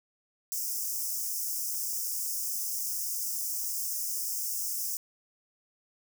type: high-pass noise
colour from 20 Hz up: white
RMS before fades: -33 dBFS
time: 0.52-4.97 s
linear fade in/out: 0 ms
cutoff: 5100 Hz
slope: 96 dB/octave
effects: none